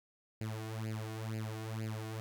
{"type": "tone with flanger", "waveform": "sawtooth", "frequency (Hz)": 110, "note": "A2", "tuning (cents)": 0, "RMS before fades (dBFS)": -40, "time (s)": [0.41, 2.2], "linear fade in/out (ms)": 0, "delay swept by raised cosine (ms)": [0.42, 2.82], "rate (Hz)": 2.1, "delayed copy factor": 0.85, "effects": []}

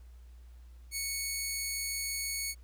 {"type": "tone", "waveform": "10% pulse", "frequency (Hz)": 2217, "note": "C#7", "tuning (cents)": 0, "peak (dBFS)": -24, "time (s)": [0.91, 2.55], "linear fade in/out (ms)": 50, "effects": ["added 60 Hz sine -49 dBFS peak until 2.63 s", "pink hiss -69 dBFS RMS until 2.63 s"]}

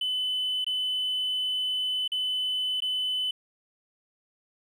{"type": "tone with dropouts", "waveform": "triangle", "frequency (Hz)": 3016, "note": "F#7", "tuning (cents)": 32, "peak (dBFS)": -23, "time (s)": [0.01, 3.31], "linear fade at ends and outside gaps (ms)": 5, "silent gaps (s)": [[0.645, 0.665], [2.078, 2.118], [2.804, 2.82]], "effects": ["tanh soft clip ceiling -22 dBFS"]}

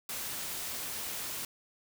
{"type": "noise", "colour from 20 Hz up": "white", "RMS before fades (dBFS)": -38, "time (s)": [0.09, 1.45], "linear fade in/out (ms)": 2, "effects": []}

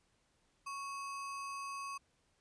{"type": "tone with sample-and-hold", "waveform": "sine", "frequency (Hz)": 1108.7, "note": "C#6", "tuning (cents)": 0, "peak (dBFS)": -40, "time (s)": [0.66, 1.98], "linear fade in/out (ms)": 10, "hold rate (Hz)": 3675, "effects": ["pink hiss -75 dBFS RMS until 2.4 s", "resampled to 22050 Hz"]}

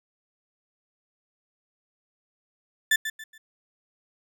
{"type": "tone with echo", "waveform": "35% pulse", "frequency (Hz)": 1760, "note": "A6", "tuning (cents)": 0, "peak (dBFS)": -16, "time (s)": [2.91, 2.96], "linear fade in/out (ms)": 5, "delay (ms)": 140, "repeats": 3, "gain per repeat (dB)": -10, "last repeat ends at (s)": 3.38, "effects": []}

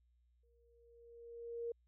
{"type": "tone with exponential growth", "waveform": "sine", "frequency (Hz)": 468.4, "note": "A#4", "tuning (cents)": 8, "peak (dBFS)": -37, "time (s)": [0.43, 1.72], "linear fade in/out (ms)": 5, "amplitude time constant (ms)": 280, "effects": ["added 60 Hz sine -70 dBFS peak until 1.87 s"]}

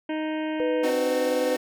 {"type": "harmonic tone", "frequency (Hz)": 311.1, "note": "D#4", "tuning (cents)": 0, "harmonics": [1, 2, 3, 5, 6, 7, 8, 9, 10], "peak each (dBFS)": [-27, -33, -37, -41, -43, -44, -45, -46, -47], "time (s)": [0.09, 0.9], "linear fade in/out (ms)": 5}
{"type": "tone with pitch glide", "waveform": "sine", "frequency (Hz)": [495.6, 503.4], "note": ["B4", "B4"], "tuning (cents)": [6, 33], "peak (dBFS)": -23, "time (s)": [0.6, 1.56], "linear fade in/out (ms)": 0, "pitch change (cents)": 27, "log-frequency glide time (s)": [0.88, 1.09]}
{"type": "chord", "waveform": "25% pulse", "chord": "C diminished", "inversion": "none", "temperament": "equal with one note detuned", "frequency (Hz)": [261.6, 304.7, 370], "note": ["C4", "Eb4", "Gb4"], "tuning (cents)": [0, -36, 0], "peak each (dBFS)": [-27, -25, -29], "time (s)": [0.83, 1.57], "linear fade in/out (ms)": 10}
{"effects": []}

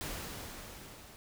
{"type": "noise with level ramp", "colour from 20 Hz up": "pink", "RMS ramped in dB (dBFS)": [-39, -54], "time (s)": [0.01, 1.16], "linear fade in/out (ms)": 0, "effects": []}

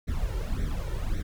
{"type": "noise with flanger", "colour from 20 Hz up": "brown", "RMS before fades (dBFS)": -29, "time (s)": [0.07, 1.23], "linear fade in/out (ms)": 20, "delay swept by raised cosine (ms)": [0.51, 2.21], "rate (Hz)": 1.8, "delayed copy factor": 0.9, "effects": []}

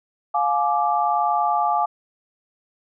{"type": "chord", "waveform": "sine", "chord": "D diminished", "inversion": "first", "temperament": "just", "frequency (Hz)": [704.8, 845.8, 1174.7], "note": ["F5", "Ab5", "D6"], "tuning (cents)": [16, 31, 0], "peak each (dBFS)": [-22, -21, -23], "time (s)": [0.34, 1.86], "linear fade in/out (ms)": 10, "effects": []}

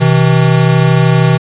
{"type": "tone pair together", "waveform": "square", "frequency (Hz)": [127.7, 160.53], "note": ["C3", "E3"], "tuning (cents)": [-42, -46], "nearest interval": "major third", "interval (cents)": 396, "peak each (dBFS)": -10, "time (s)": [0, 1.38], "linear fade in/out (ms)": 20, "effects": ["resampled to 8000 Hz", "7-bit"]}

